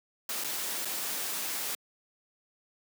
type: noise with dropouts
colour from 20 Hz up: white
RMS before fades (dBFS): -34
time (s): 0.29-1.75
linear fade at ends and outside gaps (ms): 2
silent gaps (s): 0.439-0.444 / 0.849-0.854
effects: high-pass 200 Hz 12 dB/octave